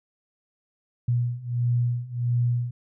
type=beating tone pair; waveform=sine; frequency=120 / 121.5 Hz; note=B2 / B2; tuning=-49 / -28 cents; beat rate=1.5 Hz; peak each=-26 / -24 dBFS; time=1.08-2.71 s; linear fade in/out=5 ms; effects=none